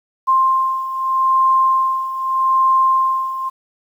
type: beating tone pair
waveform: sine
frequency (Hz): 1053 / 1053.81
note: C6 / C6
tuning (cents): +11 / +12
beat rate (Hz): 0.81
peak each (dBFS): -19 / -14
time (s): 0.27-3.5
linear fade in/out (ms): 20
effects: 8-bit